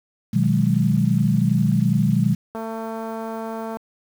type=chord; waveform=sine; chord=G# minor seventh; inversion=first; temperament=equal; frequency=123.47 / 155.56 / 185 / 207.7 Hz; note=B2 / D#3 / F#3 / G#3; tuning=0 / 0 / 0 / 0 cents; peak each=-21 dBFS; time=0.33-2.35 s; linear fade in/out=10 ms
type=click train; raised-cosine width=1 ms; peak=-18 dBFS; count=274; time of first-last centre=2.55-3.769 s; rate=224 Hz
effects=high-pass 60 Hz 12 dB/octave + 7-bit